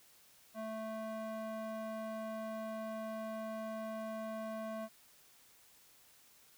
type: tone with band-pass filter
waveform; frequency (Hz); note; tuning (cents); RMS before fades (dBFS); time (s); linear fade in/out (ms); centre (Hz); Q
square; 220; A3; 0; -42; 0.54-4.89; 50; 710; 1.3
effects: white hiss -64 dBFS RMS until 6.57 s